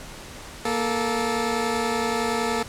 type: tone pair together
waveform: 15% pulse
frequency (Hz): 234 / 437.4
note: A#3 / A4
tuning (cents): +7 / -10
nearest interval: major seventh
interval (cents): 1083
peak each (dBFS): -19 / -19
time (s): 0.65-2.63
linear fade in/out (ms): 5
effects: pink hiss -40 dBFS RMS until 2.68 s + low-pass 10000 Hz 12 dB/octave